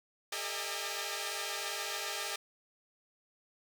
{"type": "tone cluster", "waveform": "5% pulse", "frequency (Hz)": [401.8, 451.1, 599, 642, 817], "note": ["G4", "A4", "D5", "E5", "G#5"], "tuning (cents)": [43, 43, 34, -46, -29], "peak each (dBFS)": -31, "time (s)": [0.32, 2.36], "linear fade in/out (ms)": 5, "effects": []}